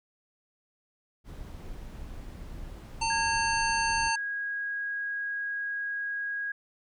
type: noise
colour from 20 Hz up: brown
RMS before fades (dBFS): -41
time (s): 1.24-4.12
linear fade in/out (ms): 50
type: harmonic tone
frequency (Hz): 900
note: A5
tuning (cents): +39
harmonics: 1 / 3 / 5 / 7 / 9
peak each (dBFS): -28 / -33 / -35 / -36 / -38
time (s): 3.01-4.16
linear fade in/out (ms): 10
type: tone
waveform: sine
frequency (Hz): 1645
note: G#6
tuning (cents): -17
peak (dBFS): -30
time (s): 3.1-6.52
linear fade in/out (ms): 5
effects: none